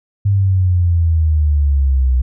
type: exponential sweep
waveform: sine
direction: down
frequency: 101.3 to 62.1 Hz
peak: -10 dBFS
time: 0.25-2.22 s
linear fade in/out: 10 ms
effects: none